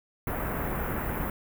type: band-stop noise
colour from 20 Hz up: pink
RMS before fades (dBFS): -31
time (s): 0.27-1.3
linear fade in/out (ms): 2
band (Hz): 1900 to 14000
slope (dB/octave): 24
effects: none